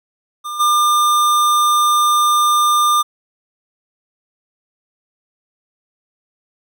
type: tone with level steps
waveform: square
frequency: 1200 Hz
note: D6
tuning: 37 cents sharp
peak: -24 / -12 dBFS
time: 0.44-3.03 s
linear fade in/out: 20 ms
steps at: 0.59 s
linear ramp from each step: 20 ms
effects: none